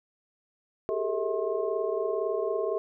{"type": "tone cluster", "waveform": "sine", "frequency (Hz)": [388.5, 412.5, 450.2, 644, 1069], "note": ["G4", "G#4", "A4", "E5", "C6"], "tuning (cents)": [-16, -12, 40, -41, 37], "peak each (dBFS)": [-33, -32, -31, -32, -39], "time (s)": [0.89, 2.78], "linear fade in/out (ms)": 0, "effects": []}